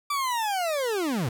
40% pulse linear sweep, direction down, 1177 to 104.7 Hz, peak -24 dBFS, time 0.1-1.29 s, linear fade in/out 5 ms, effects 10-bit

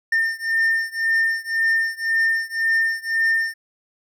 triangle beating tone pair, 1809 / 1810.9 Hz, A6 / A6, +48 / +49 cents, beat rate 1.9 Hz, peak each -19 / -20 dBFS, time 0.12-3.54 s, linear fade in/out 5 ms, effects none

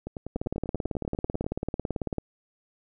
two click trains, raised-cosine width 2 ms, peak -21 / -15 dBFS, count 15 / 34, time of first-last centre 0.07-1.443 / 0.36-2.183 s, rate 10.2 / 18.1 Hz, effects none

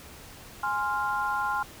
sine chord, F minor, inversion first, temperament equal, 830.6 / 1046.5 / 1396.9 Hz, Ab5 / C6 / F6, 0 / 0 / 0 cents, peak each -30 dBFS, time 0.63-1.63 s, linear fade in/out 5 ms, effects pink hiss -47 dBFS RMS until 1.8 s

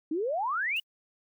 sine exponential sweep, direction up, 294.9 to 2974 Hz, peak -27 dBFS, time 0.11-0.8 s, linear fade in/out 5 ms
blue noise with exponential decay, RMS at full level -43 dBFS, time 0.76-0.84 s, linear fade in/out 5 ms, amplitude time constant 16 ms
effects none

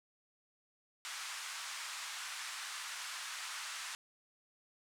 pink band-pass noise, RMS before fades -44 dBFS, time 1.05-3.95 s, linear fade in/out 0 ms, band 1100 to 9400 Hz, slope 24 dB/octave, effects none

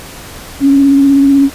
sine tone with vibrato, 277.2 Hz, C#4, in tune, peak -4 dBFS, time 0.6-1.5 s, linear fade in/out 50 ms, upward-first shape triangle, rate 16 Hz, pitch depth 30 cents each way, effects pink hiss -30 dBFS RMS until 1.54 s + resampled to 32000 Hz

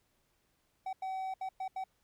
triangle tone bursts at uneven times, 760 Hz, F#5, 46 cents sharp, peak -33 dBFS, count 5, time 0.86-0.93 / 1.02-1.34 / 1.41-1.49 / 1.6-1.68 / 1.76-1.84 s, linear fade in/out 5 ms, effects pink hiss -75 dBFS RMS until 2.03 s

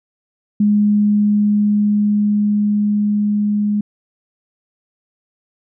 sine tone with level ramp, 207.7 Hz, G#3, in tune, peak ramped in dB -10 to -14 dBFS, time 0.6-3.81 s, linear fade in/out 5 ms, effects none

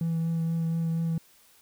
triangle tone with vibrato, 164.81 Hz, E3, in tune, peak -22 dBFS, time 0.01-1.18 s, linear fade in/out 2 ms, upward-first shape triangle, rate 4.2 Hz, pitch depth 15 cents each way, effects tanh soft clip ceiling -20 dBFS + white hiss -59 dBFS RMS until 1.61 s

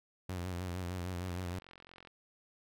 sawtooth tone with vibrato, 89.9 Hz, F#2, 49 cents flat, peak -33 dBFS, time 0.29-1.59 s, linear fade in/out 5 ms, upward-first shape sine, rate 6.5 Hz, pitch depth 58 cents each way
click train, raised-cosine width 0.3 ms, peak -37 dBFS, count 37, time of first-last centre 1.26-2.073 s, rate 44.3 Hz
effects none

